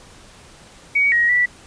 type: tone with pitch steps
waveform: sine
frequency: 2253 / 1890 / 1959 Hz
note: C#7 / A#6 / B6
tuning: +28 / +23 / -15 cents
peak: -13 dBFS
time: 0.95-1.46 s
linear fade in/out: 10 ms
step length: 170 ms
effects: pink hiss -45 dBFS RMS until 1.66 s + resampled to 22050 Hz